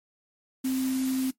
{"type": "tone in noise", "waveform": "sine", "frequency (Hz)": 261.6, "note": "C4", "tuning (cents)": 0, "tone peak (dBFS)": -24, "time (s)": [0.64, 1.31], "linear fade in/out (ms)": 10, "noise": "white", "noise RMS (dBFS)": -39, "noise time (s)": [0.64, 1.31], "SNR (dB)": 12, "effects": ["noise-tail reverb RT60 0.1 s tail -17 dB re dry", "MP3 64 kbps"]}